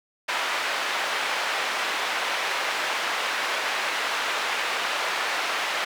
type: band-pass noise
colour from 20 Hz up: white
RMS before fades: -27 dBFS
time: 0.28-5.85 s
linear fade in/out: 10 ms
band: 610 to 2400 Hz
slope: 12 dB/octave
effects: none